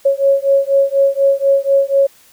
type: beating tone pair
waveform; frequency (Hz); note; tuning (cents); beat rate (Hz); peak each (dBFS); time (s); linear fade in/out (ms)
sine; 549 / 553.1; C#5 / C#5; -17 / -4; 4.1; -13; 0.05-2.07; 10
effects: white hiss -48 dBFS RMS until 2.32 s